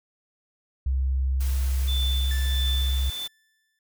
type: tone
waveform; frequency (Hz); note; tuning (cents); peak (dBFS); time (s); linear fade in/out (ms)
sine; 66; C2; +16; -21; 0.86-3.1; 5
type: noise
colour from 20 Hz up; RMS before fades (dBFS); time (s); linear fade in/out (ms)
white; -40; 1.4-3.28; 10
type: tone with tremolo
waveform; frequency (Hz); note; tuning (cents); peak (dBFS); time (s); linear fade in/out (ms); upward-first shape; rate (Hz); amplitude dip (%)
sine; 3520; A7; 0; -27; 1.87-3.28; 20; triangle; 1.5; 60
type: tone with exponential decay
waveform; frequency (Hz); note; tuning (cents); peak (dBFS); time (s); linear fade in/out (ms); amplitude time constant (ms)
sawtooth; 1759; A6; -1; -30; 2.31-3.79; 2; 320
effects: none